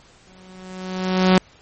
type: tone with exponential growth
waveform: sawtooth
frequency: 185.6 Hz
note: F#3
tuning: 6 cents sharp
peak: -6 dBFS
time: 0.27-1.38 s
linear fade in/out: 2 ms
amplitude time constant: 240 ms
effects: pink hiss -51 dBFS RMS until 1.61 s + MP3 32 kbps